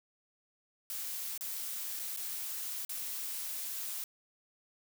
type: noise with dropouts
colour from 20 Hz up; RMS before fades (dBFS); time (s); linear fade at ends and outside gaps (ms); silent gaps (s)
blue; -39; 0.9-4.04; 1; 1.377-1.409 / 1.992-1.996 / 2.164-2.172 / 2.85-2.893
effects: none

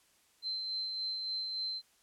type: tone with tremolo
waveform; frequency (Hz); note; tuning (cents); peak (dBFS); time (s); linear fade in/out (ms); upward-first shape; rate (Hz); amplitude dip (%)
sine; 4100; C8; -36; -33; 0.42-1.82; 50; sine; 3.5; 30
effects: white hiss -68 dBFS RMS until 2.02 s + low-pass 11000 Hz 12 dB/octave

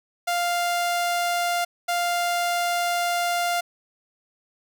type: tone pair in turn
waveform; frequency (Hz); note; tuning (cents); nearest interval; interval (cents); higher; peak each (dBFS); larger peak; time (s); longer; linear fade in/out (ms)
sawtooth; 698.5 / 698.5; F5 / F5; 0 / 0; unison; 0; neither; -18; neither; 0.27-1.65 / 1.88-3.61; second; 10
effects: none

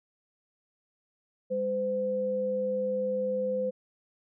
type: tone pair together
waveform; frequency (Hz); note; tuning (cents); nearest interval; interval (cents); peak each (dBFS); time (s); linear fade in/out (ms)
sine; 201.6 / 512; G3 / C5; +49 / -38; octave + major third; 1613; -36 / -27; 1.5-3.71; 20
effects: none

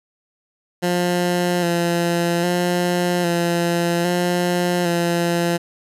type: tone with vibrato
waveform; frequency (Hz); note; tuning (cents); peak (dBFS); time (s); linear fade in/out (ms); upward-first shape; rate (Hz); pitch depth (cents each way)
15% pulse; 174.2; F3; -4; -11; 0.82-5.58; 20; square; 0.62; 26
effects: resampled to 32000 Hz

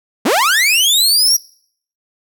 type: linear sweep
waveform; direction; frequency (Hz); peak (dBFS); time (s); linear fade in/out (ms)
sawtooth; up; 176.4 to 5770; -7; 0.25-1.37; 10
effects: noise-tail reverb RT60 0.6 s tail -23 dB re dry

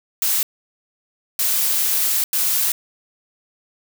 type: noise bursts at uneven times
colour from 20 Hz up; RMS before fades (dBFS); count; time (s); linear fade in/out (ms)
blue; -19; 3; 0.22-0.43 / 1.39-2.24 / 2.33-2.72; 2
effects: none

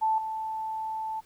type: tone with level steps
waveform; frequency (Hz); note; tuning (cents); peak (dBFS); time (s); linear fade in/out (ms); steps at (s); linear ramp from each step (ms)
sine; 879; A5; -2; -22 / -30; 0.01-1.21; 20; 0.18; 2
effects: pink hiss -61 dBFS RMS until 1.25 s

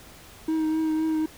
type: tone with vibrato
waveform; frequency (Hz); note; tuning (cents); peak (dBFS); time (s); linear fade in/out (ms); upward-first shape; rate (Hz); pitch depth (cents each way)
triangle; 315.5; D#4; +24; -20; 0.48-1.26; 5; triangle; 3.9; 23
effects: pink hiss -48 dBFS RMS until 1.37 s

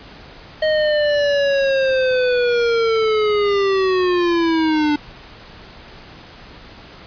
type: linear sweep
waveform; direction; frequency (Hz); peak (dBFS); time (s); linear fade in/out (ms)
square; down; 625 to 293.7; -15; 0.62-4.96; 5
effects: pink hiss -40 dBFS RMS until 7.06 s + resampled to 11025 Hz

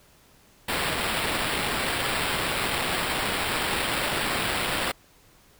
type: noise with sample-and-hold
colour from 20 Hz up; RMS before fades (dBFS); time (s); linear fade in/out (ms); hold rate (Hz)
white; -27; 0.68-4.92; 10; 6300
effects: pink hiss -57 dBFS RMS until 5.59 s

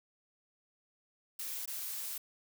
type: noise with dropouts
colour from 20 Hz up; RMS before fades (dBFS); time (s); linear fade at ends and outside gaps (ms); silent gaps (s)
blue; -40; 1.39-2.18; 5; 1.657-1.675
effects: none

